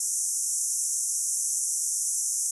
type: band-pass noise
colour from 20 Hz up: pink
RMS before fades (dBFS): -28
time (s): 0-2.51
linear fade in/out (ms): 5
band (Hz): 5800 to 11000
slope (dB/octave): 96
effects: none